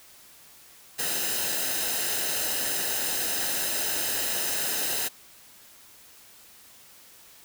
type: noise with comb filter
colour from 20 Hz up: white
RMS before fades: -28 dBFS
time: 0.98-5.09 s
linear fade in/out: 20 ms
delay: 0.88 ms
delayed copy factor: -0.6
effects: white hiss -52 dBFS RMS until 7.44 s